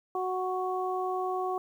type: harmonic tone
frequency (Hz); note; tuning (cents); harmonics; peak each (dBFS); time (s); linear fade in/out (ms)
370; F#4; 0; 1 / 2 / 3; -32 / -32 / -35; 0.15-1.58; 2
effects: 10-bit